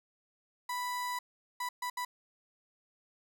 35% pulse tone bursts at uneven times, 987.8 Hz, B5, in tune, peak -32 dBFS, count 4, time 0.69-1.19 / 1.6-1.69 / 1.82-1.9 / 1.97-2.05 s, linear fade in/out 5 ms, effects none

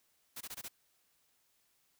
white noise bursts, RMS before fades -44 dBFS, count 5, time 0.36-0.685 s, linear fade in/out 10 ms, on 49 ms, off 20 ms, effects white hiss -74 dBFS RMS until 1.99 s

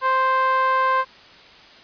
sawtooth tone with band-pass filter, 523.3 Hz, C5, in tune, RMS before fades -19 dBFS, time 0.01-1.05 s, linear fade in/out 50 ms, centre 1200 Hz, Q 4.3, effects white hiss -46 dBFS RMS until 1.83 s + resampled to 11025 Hz

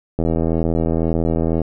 click train, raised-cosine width 2 ms, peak -6 dBFS, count 118, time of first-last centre 0.19-1.617 s, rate 82 Hz, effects none

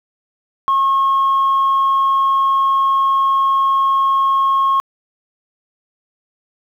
sine tone, 1085 Hz, C#6, 37 cents flat, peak -10 dBFS, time 0.68-4.8 s, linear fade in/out 0 ms, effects tanh soft clip ceiling -9 dBFS + 8-bit

